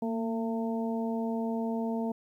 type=harmonic tone with a mistuned harmonic; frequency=225 Hz; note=A3; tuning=39 cents sharp; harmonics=1 / 2 / 3 / 4; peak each=-30 / -36 / -38 / -41 dBFS; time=0.02-2.12 s; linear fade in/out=5 ms; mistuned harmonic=1; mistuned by=+35 cents; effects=11-bit